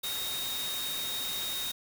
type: tone in noise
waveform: sine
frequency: 3729 Hz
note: A#7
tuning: in tune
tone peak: -34 dBFS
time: 0.03-1.72 s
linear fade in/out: 10 ms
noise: white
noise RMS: -37 dBFS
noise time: 0.03-1.72 s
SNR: 0 dB
effects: none